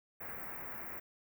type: band-stop noise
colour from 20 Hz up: white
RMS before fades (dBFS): -44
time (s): 0.2-1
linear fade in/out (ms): 10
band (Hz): 2200 to 16000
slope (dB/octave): 48
effects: none